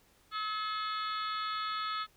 harmonic tone with a mistuned harmonic, 428.7 Hz, A4, 45 cents flat, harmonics 3 / 4 / 5 / 6 / 7 / 8 / 9 / 10, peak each -34 / -45 / -47 / -51 / -50 / -44 / -49 / -45 dBFS, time 0.31-2.07 s, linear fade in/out 50 ms, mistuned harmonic 9, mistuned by -60 cents, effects pink hiss -66 dBFS RMS until 2.16 s

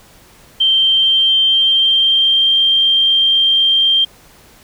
sine tone with pitch glide, 3136 to 3172 Hz, G7 to G7, 0 to +20 cents, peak -9 dBFS, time 0.6-4.05 s, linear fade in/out 10 ms, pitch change +20 cents, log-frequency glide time 0.7-2.53 s, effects pink hiss -45 dBFS RMS until 4.63 s

